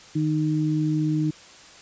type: tone pair together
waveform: sine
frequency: 154.03 / 308.3 Hz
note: D#3 / D#4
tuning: -17 / -16 cents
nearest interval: octave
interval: 1201 cents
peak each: -23 dBFS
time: 0.15-1.31 s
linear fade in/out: 10 ms
effects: white hiss -47 dBFS RMS until 1.81 s + resampled to 16000 Hz